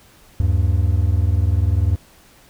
triangle tone pair together, 77.78 / 98 Hz, D#2 / G2, 0 / 0 cents, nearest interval major third, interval 400 cents, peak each -15 dBFS, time 0.4-1.96 s, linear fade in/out 0 ms, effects pink hiss -50 dBFS RMS until 2.49 s

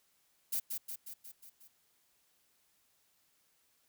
violet noise with echo, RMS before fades -34 dBFS, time 0.52-0.6 s, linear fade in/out 10 ms, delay 180 ms, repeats 6, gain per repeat -4 dB, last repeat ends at 1.68 s, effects white hiss -73 dBFS RMS until 3.88 s

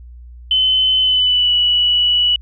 sine tone with pitch glide, 3044 to 2945 Hz, F#7 to F#7, +48 to -9 cents, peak -11 dBFS, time 0.51-2.36 s, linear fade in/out 2 ms, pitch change -57 cents, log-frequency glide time 1-1.53 s, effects added 60 Hz sine -34 dBFS peak until 2.41 s

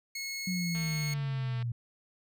20% pulse tone, 2180 Hz, C#7, 29 cents flat, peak -30 dBFS, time 0.15-1.14 s, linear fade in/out 5 ms
sine exponential sweep, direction down, 185 to 116.54 Hz, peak -30 dBFS, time 0.47-1.72 s, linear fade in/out 5 ms
click train, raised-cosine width 0.3 ms, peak -31 dBFS, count 198, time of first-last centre 0.75-1.626 s, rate 225 Hz
effects none

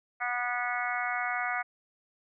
harmonic tone, 244.5 Hz, B3, 17 cents flat, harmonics 3 / 4 / 5 / 6 / 7 / 8 / 9, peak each -34 / -43 / -36 / -35 / -41 / -37 / -36 dBFS, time 0.2-1.63 s, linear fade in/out 20 ms, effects none

